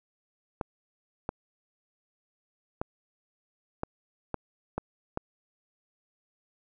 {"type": "clicks", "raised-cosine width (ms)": 1, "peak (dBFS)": -16, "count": 7, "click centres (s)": [0.612, 1.291, 2.815, 3.834, 4.343, 4.78, 5.174], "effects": []}